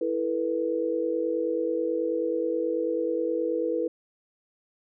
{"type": "chord", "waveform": "sine", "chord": "E suspended fourth", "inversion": "none", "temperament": "equal with one note detuned", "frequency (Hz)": [329.6, 440, 489.3], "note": ["E4", "A4", "B4"], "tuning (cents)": [0, 0, -16], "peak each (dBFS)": [-29, -31, -27], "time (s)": [0.01, 3.88], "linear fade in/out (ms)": 5, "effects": []}